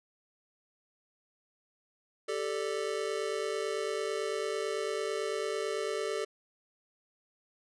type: chord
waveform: square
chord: G suspended second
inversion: none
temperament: just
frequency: 392 / 441 / 588 Hz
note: G4 / A4 / D5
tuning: 0 / +4 / +2 cents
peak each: -37 / -35 / -39 dBFS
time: 2.28-6.25 s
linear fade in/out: 10 ms
effects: resampled to 22050 Hz